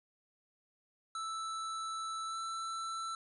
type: tone with pitch glide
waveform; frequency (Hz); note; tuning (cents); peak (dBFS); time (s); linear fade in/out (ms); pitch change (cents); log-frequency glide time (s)
square; 1318.5 to 1331.5; E6 to E6; 0 to +17; -38; 1.15-3.15; 2; +17; 2.26-2.38
effects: resampled to 24000 Hz + 12-bit